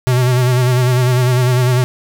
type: tone with vibrato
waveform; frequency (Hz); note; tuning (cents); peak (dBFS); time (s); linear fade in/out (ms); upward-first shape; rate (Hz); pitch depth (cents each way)
square; 125.5; B2; +28; -11; 0.07-1.84; 0; sine; 10; 51
effects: none